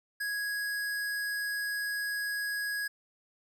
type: tone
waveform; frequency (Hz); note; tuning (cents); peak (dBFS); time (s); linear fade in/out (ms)
square; 1661.2; G#6; 0; -32; 0.2-2.88; 10
effects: none